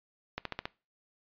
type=accelerating click train; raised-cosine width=0.3 ms; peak=-18 dBFS; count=5; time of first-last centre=0.38-0.655 s; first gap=73 ms; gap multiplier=0.96; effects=noise-tail reverb RT60 0.3 s tail -21 dB re dry + resampled to 11025 Hz